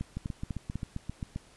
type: two click trains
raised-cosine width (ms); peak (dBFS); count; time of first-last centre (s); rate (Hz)
5; -22 / -21; 10 / 4; 0.17-1.36 / 0.01-0.756; 7.56 / 4.02
effects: pink hiss -58 dBFS RMS until 1.56 s + resampled to 24000 Hz